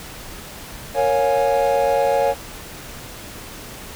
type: chord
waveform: triangle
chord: Bb minor seventh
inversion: none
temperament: equal with one note detuned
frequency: 466.2 / 554.4 / 711.1 / 830.6 Hz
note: Bb4 / Db5 / F5 / Ab5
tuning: 0 / 0 / +31 / 0 cents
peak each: -21 / -16 / -21 / -20 dBFS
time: 0.94-2.35 s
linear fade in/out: 50 ms
effects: pink hiss -36 dBFS RMS until 3.95 s